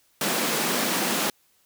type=high-pass noise; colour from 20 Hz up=pink; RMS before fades=-25 dBFS; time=0.21-1.3 s; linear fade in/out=2 ms; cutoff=170 Hz; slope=48 dB/octave; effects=white hiss -64 dBFS RMS until 1.65 s